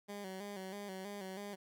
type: tone with vibrato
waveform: 15% pulse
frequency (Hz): 196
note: G3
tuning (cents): 0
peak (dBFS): -37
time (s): 0.08-1.56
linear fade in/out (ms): 20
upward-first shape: square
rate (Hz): 3.1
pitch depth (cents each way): 65
effects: none